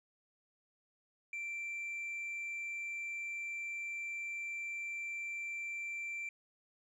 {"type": "tone with tanh clipping", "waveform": "sine", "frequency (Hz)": 2349, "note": "D7", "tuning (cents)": 0, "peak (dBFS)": -39, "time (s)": [1.33, 6.29], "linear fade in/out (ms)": 2, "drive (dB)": 2, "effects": []}